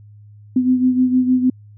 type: beating tone pair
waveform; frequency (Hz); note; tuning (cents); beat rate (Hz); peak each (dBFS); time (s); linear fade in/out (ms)
sine; 253.2 / 259.7; B3 / C4; +43 / -13; 6.5; -13 / -20; 0.56-1.5; 5
effects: added 104 Hz sine -40 dBFS peak until 1.77 s